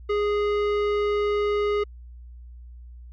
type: tone with hard clipping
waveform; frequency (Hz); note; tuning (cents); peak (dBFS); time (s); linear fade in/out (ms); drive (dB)
sine; 413.9; G#4; -6; -23; 0.09-1.84; 10; 18
effects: added 60 Hz sine -40 dBFS peak until 3.12 s + low-pass 3000 Hz 12 dB/octave